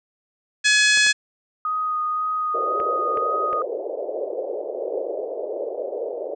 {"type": "harmonic tone", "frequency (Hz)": 846, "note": "G#5", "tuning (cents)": 32, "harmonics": [2, 3, 4, 5, 6, 7, 8, 9, 10], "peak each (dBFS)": [-17, -21, -23, -25, -27, -28, -29, -30, -31], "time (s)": [0.64, 1.13], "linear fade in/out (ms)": 20}
{"type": "clicks", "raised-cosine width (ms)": 0.5, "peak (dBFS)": -20, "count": 5, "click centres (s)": [0.974, 1.065, 2.801, 3.173, 3.53]}
{"type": "tone with vibrato", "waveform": "sine", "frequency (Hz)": 1244.5, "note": "D#6", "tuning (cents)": 0, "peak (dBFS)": -21, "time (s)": [1.65, 3.62], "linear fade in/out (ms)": 2, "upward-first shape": "sine", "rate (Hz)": 1.9, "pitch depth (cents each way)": 12}
{"type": "band-pass noise", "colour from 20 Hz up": "white", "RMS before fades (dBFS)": -28, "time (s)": [2.54, 6.35], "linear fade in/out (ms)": 10, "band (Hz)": [390, 600], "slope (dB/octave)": 48}
{"effects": []}